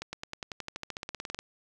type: accelerating click train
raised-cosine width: 0.2 ms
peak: -19 dBFS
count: 20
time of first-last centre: 0.02-1.39 s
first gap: 110 ms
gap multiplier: 0.95
effects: none